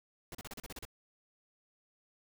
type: noise bursts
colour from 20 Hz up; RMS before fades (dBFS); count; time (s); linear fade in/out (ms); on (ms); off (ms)
pink; -45; 9; 0.32-0.852; 2; 28; 35
effects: none